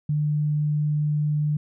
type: tone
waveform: sine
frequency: 149.6 Hz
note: D3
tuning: 32 cents sharp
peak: -20 dBFS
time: 0.09-1.57 s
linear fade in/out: 5 ms
effects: none